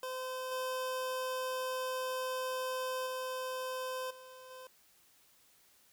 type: tone with level steps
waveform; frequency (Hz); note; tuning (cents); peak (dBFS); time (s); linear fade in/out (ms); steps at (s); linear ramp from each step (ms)
25% pulse; 514; C5; -31; -34 / -31 / -33 / -47 / -44; 0.03-4.67; 2; 0.51 / 3.06 / 4.1 / 4.5; 10
effects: white hiss -66 dBFS RMS until 5.92 s